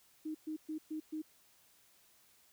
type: tone bursts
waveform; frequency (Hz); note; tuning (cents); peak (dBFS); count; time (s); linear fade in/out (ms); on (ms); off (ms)
sine; 311.1; D#4; 0; -37; 5; 0.25-1.22; 10; 98; 120
effects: white hiss -67 dBFS RMS until 2.52 s

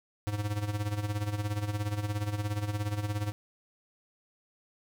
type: tone with tremolo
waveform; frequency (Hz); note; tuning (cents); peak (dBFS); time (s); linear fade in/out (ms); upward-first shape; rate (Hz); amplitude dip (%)
square; 104; G#2; +3; -28; 0.27-3.32; 0; sine; 17; 70
effects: none

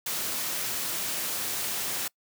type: noise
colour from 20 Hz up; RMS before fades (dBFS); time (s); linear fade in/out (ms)
white; -31; 0.06-2.08; 5
effects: noise-tail reverb RT60 0.1 s tail -25 dB re dry + high-pass 100 Hz 12 dB/octave

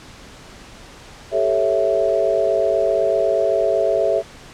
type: chord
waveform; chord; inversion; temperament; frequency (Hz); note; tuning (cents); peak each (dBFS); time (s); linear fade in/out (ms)
sine; A dominant seventh; third; equal; 392 / 440 / 554.4 / 659.3; G4 / A4 / C#5 / E5; 0 / 0 / 0 / 0; -23 / -22 / -21 / -18; 1.31-4.23; 50
effects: pink hiss -41 dBFS RMS until 4.53 s + low-pass 7000 Hz 12 dB/octave

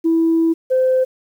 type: tone pair in turn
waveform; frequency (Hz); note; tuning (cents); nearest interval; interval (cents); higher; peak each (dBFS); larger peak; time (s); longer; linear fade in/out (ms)
sine; 328.2 / 516.7; E4 / C5; -8 / -22; minor sixth; 786; second; -11; neither; 0.04-0.54 / 0.7-1.05; first; 20
effects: tanh soft clip ceiling -8 dBFS + 8-bit

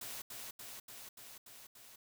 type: noise with echo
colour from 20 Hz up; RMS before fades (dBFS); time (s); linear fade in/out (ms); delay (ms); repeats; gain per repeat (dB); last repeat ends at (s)
white; -45; 0.01-0.22; 5; 290; 6; -2; 1.96
effects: none

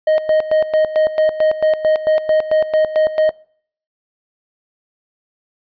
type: tone with tremolo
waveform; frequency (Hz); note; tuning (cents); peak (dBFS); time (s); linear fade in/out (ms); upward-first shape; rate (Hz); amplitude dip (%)
triangle; 623; D#5; +2; -8; 0.07-3.31; 5; square; 4.5; 75
effects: noise-tail reverb RT60 0.6 s tail -26 dB re dry + resampled to 11025 Hz

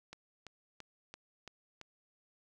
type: click train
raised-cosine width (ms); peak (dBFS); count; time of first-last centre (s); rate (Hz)
0.2; -30; 6; 0.13-1.814; 2.97
effects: none

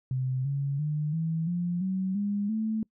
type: tone with pitch steps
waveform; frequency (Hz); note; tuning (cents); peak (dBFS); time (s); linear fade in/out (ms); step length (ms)
sine; 129.6 / 139.71 / 150.6 / 162.35 / 175.01 / 188.65 / 203.4 / 219.2; C3 / C#3 / D3 / E3 / F3 / F#3 / G#3 / A3; -16 / +14 / +44 / -26 / +4 / +34 / -36 / -6; -26; 0.11-2.83; 2; 340
effects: noise-tail reverb RT60 0.1 s tail -25 dB re dry

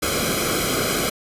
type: noise with comb filter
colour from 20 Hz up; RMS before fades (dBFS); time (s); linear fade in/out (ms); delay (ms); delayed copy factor
pink; -22; 0.02-1.1; 10; 1.1; -0.85
effects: resampled to 32000 Hz

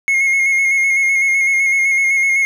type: tone with vibrato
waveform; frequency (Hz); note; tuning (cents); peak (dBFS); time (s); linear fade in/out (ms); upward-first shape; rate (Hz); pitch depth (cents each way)
triangle; 2160; C#7; -45; -10; 0.08-2.45; 0; square; 7.9; 23
effects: none

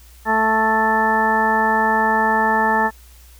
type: harmonic tone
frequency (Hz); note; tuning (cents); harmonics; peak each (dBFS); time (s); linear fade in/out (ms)
220; A3; 0; 1 / 2 / 3 / 4 / 5 / 6 / 8; -24 / -25 / -27 / -17 / -27 / -26 / -20; 0.25-2.91; 50
effects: added 60 Hz sine -43 dBFS peak until 3.39 s + white hiss -50 dBFS RMS until 3.39 s

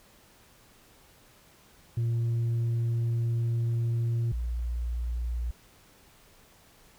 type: tone pair in turn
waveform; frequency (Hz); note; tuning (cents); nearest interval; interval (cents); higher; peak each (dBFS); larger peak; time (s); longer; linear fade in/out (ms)
sine; 116.54 / 59.32; A#2 / A#1; 0 / +31; octave; 1169; first; -22 / -27; first; 1.97-4.32 / 4.32-5.51; first; 5
effects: tanh soft clip ceiling -24 dBFS + pink hiss -58 dBFS RMS until 6.98 s

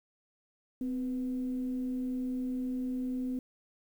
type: tone with frequency modulation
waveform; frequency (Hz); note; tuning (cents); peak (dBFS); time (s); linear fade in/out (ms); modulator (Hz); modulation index
sine; 255.5; C4; -41; -31; 0.81-3.39; 2; 235; 0.26
effects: 10-bit

